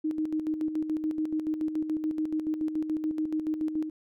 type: tone with tremolo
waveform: sine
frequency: 311.1 Hz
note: D#4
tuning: in tune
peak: -25 dBFS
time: 0.04-3.9 s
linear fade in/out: 10 ms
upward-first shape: square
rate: 7 Hz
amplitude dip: 55%
effects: none